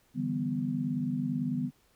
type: chord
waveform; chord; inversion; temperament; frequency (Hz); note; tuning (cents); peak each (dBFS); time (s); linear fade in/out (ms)
sine; E minor seventh; third; equal; 146.83 / 164.81 / 196 / 246.9; D3 / E3 / G3 / B3; 0 / 0 / 0 / 0; -35 / -37 / -36 / -31; 0.14-1.71; 50
effects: pink hiss -67 dBFS RMS until 1.95 s